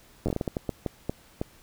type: slowing click train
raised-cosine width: 2 ms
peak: -14 dBFS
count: 13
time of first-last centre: 0.26-1.415 s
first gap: 10 ms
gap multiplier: 1.37
effects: pink hiss -56 dBFS RMS until 1.62 s